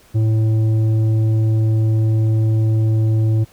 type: tone with tanh clipping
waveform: sine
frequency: 110.1 Hz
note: A2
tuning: 2 cents sharp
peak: -14 dBFS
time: 0.14-3.45 s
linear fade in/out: 20 ms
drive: 8 dB
effects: pink hiss -50 dBFS RMS until 3.52 s